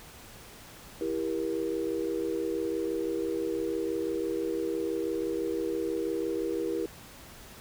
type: chord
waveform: sine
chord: E diminished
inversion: none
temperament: just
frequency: 329.6 / 395.6 / 474.7 Hz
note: E4 / G4 / Bb4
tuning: 0 / +16 / +31 cents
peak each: -32 / -33 / -33 dBFS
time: 1.01-6.86 s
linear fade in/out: 2 ms
effects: pink hiss -49 dBFS RMS until 7.6 s